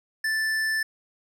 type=tone with tanh clipping; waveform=sine; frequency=1760 Hz; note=A6; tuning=in tune; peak=-25 dBFS; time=0.24-0.83 s; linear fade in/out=5 ms; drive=15 dB; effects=none